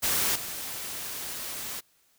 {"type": "noise with level steps", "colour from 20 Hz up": "white", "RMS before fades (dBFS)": [-26, -36], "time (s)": [0.02, 1.81], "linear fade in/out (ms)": 20, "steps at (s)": 0.35, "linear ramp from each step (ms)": 10, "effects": ["white hiss -66 dBFS RMS until 2.18 s"]}